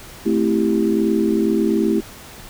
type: chord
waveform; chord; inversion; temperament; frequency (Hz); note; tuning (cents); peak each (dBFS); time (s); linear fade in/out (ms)
sine; A minor seventh; none; equal; 220 / 261.6 / 329.6 / 392; A3 / C4 / E4 / G4; 0 / 0 / 0 / 0; -19 / -24 / -19 / -21; 0.25-2.01; 20
effects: pink hiss -39 dBFS RMS until 2.49 s